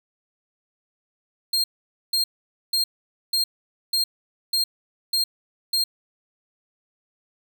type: tone bursts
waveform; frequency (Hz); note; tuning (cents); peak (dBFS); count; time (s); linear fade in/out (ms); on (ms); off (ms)
40% pulse; 4205; C8; +8; -18; 8; 1.53-5.84; 5; 110; 490
effects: none